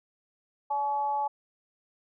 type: tone with amplitude modulation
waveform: sine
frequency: 853 Hz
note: G#5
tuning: 46 cents sharp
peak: -23 dBFS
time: 0.7-1.28 s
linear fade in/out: 10 ms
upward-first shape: sine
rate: 277 Hz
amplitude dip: 60%
effects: none